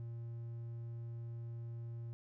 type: tone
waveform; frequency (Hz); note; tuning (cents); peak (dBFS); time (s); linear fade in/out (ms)
triangle; 116.8; A#2; +4; -40; 0-2.13; 0
effects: none